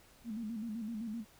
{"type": "tone with vibrato", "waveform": "sine", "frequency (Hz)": 222.4, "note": "A3", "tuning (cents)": 19, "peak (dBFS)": -37, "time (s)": [0.24, 1.25], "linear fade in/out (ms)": 50, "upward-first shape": "square", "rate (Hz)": 7.8, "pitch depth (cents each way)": 83, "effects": ["pink hiss -62 dBFS RMS until 1.39 s"]}